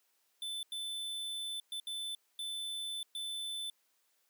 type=tone bursts at uneven times; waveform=square; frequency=3520 Hz; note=A7; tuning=in tune; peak=-38 dBFS; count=6; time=0.42-0.63 / 0.72-1.6 / 1.72-1.8 / 1.87-2.15 / 2.39-3.03 / 3.15-3.7 s; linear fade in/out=2 ms; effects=white hiss -75 dBFS RMS until 4.29 s + high-pass 300 Hz 12 dB/octave